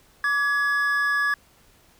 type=tone pair together; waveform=triangle; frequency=1158.3 / 1687 Hz; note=D6 / G#6; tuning=-24 / +27 cents; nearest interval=perfect fifth; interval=651 cents; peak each=-25 / -19 dBFS; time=0.24-1.34 s; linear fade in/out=2 ms; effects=pink hiss -57 dBFS RMS until 1.99 s